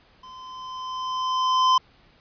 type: tone with level ramp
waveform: square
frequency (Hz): 1029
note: C6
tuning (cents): -29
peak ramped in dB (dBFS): -42 to -15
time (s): 0.23-1.78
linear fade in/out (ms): 5
effects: pink hiss -57 dBFS RMS until 2.2 s + resampled to 11025 Hz